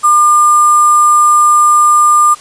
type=tone with sample-and-hold; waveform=sine; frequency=1200 Hz; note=D6; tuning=37 cents sharp; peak=-4 dBFS; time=0.03-2.35 s; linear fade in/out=20 ms; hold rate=8820 Hz; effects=white hiss -35 dBFS RMS until 2.4 s + resampled to 22050 Hz